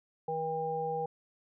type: harmonic tone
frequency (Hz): 160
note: D#3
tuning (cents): +49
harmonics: 1 / 3 / 5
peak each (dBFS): -42 / -34 / -34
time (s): 0.28-1.06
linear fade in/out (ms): 5
effects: none